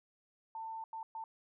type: tone bursts at uneven times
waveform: sine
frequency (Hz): 894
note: A5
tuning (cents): +27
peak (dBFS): -40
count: 3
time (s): 0.55-0.84 / 0.93-1.03 / 1.15-1.24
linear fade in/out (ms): 2
effects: none